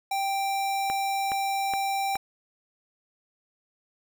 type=tone; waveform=square; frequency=785 Hz; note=G5; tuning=2 cents sharp; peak=-26 dBFS; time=0.11-2.17 s; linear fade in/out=5 ms
type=click train; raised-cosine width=0.5 ms; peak=-18 dBFS; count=4; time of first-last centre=0.9-2.155 s; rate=2.39 Hz
effects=none